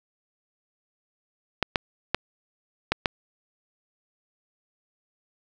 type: clicks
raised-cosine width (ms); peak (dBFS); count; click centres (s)
0.3; -5; 5; 1.627 / 1.758 / 2.146 / 2.92 / 3.058
effects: none